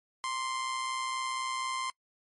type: tone with amplitude modulation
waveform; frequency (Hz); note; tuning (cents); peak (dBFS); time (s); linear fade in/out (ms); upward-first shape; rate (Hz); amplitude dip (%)
sawtooth; 1046.5; C6; 0; -26; 0.24-1.9; 0; sine; 124; 45
effects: noise-tail reverb RT60 0.1 s tail -25 dB re dry + MP3 48 kbps